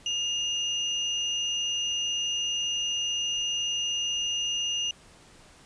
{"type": "tone pair together", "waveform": "sine", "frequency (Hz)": [2837, 6005], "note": ["F7", "F#8"], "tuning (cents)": [27, 25], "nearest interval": "octave + minor second", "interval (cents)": 1298, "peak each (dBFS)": [-27, -34], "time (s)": [0.06, 4.91], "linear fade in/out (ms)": 2, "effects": ["pink hiss -54 dBFS RMS until 5.65 s", "resampled to 22050 Hz"]}